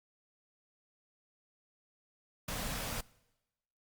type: band-stop noise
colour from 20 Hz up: pink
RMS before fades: -38 dBFS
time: 2.48-3.01 s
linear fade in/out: 5 ms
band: 300 to 420 Hz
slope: 96 dB/octave
effects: noise-tail reverb RT60 1.0 s tail -23 dB re dry + Opus 48 kbps